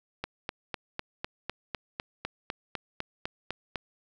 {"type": "click train", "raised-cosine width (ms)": 0.3, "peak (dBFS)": -16, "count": 15, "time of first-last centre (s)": [0.24, 3.758], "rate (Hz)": 3.98, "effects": []}